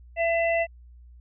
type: harmonic tone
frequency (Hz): 670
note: E5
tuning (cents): +28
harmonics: 1 / 3 / 4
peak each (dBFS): -22 / -28 / -31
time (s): 0.16-0.67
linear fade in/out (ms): 50
effects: added 60 Hz sine -46 dBFS peak until 1.2 s